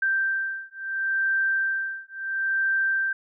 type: beating tone pair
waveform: sine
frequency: 1568 / 1568.73 Hz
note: G6 / G6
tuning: 0 / +1 cents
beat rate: 0.73 Hz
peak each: -26 dBFS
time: 0.02-3.13 s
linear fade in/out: 5 ms
effects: none